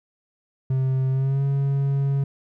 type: tone with pitch glide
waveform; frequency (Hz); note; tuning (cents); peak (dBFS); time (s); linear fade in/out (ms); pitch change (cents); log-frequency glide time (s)
triangle; 131.7 to 138.57; C3 to C#3; +12 to 0; -17; 0.7-2.24; 5; +88; 1.1-1.43
effects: none